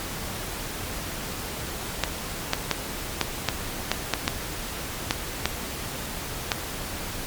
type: clicks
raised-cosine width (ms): 0.2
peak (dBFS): -3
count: 11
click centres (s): 2.037 / 2.534 / 2.713 / 3.213 / 3.487 / 3.916 / 4.137 / 4.279 / 5.109 / 5.456 / 6.518
effects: pink hiss -33 dBFS RMS until 7.26 s + MP3 96 kbps